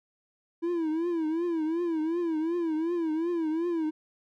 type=tone with vibrato; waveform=triangle; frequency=329.2 Hz; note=E4; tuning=2 cents flat; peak=-24 dBFS; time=0.62-3.91 s; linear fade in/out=20 ms; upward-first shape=triangle; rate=2.7 Hz; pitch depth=130 cents each way; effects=none